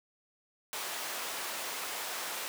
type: high-pass noise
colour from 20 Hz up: pink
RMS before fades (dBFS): -38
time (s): 0.73-2.48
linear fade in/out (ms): 0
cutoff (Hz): 640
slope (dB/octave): 12
effects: none